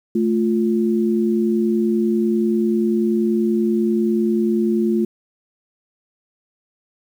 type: tone pair together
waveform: sine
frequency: 219.7 / 350 Hz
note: A3 / F4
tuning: -2 / +4 cents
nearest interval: minor sixth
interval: 806 cents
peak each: -17 / -19 dBFS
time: 0.15-5.05 s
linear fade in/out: 5 ms
effects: 8-bit